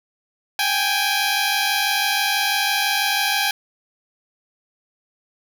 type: tone pair together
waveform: 10% pulse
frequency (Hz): 784.5 / 830.6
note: G5 / G#5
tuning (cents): +1 / 0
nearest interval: minor second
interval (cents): 99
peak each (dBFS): -13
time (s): 0.59-3.51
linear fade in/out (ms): 2
effects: none